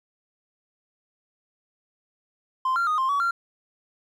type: tone with pitch steps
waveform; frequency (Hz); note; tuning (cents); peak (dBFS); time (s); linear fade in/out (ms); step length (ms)
triangle; 1040 / 1382 / 1239 / 1053 / 1133 / 1379; C6 / F6 / D#6 / C6 / C#6 / F6; -11 / -19 / -8 / +11 / +37 / -22; -18; 2.65-3.31; 5; 110
effects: tanh soft clip ceiling -16 dBFS